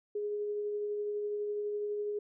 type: tone with tremolo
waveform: sine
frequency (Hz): 415.3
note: G#4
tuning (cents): 0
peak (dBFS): -31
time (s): 0.15-2.19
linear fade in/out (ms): 5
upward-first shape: triangle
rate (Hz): 12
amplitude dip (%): 25
effects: none